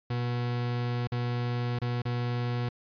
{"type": "tone with dropouts", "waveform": "40% pulse", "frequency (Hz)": 121.3, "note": "B2", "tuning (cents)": -31, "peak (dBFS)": -27, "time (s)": [0.1, 2.69], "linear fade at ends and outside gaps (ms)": 5, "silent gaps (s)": [[1.073, 1.119], [1.789, 1.816], [2.02, 2.053]], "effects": ["resampled to 11025 Hz"]}